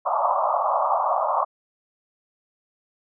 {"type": "band-pass noise", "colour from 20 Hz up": "white", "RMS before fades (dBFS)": -22, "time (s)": [0.05, 1.45], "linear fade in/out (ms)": 20, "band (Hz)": [570, 1200], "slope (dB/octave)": 96, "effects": []}